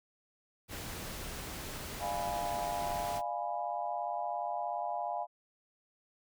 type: noise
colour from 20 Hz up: pink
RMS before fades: -42 dBFS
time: 0.68-3.22 s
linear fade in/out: 50 ms
type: chord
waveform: sine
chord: D diminished seventh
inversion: none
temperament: equal with one note detuned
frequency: 601.4 / 698.5 / 830.6 / 987.8 Hz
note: D5 / F5 / Ab5 / Cb6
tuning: +41 / 0 / 0 / 0 cents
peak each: -42 / -36 / -38 / -42 dBFS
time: 1.99-5.27 s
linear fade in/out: 50 ms
effects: none